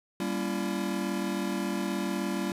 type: chord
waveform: square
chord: G diminished seventh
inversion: none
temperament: just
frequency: 196 / 235.2 / 282.2 / 338.7 Hz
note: G3 / Bb3 / Db4 / Fb4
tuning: 0 / +16 / +31 / +47 cents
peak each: -33 / -37 / -37 / -35 dBFS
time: 0.2-2.52 s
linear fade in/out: 2 ms
effects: resampled to 32000 Hz + 10-bit